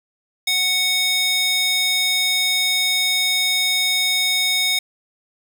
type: tone with high-pass filter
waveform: square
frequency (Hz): 740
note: F#5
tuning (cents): 0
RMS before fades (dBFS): -19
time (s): 0.47-4.79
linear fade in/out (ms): 5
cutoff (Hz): 3000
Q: 3.8
effects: none